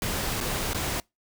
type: noise with dropouts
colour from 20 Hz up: pink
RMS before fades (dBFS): -29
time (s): 0.02-1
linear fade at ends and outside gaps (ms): 1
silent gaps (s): 0.404-0.41 / 0.733-0.746
effects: noise-tail reverb RT60 0.2 s tail -25 dB re dry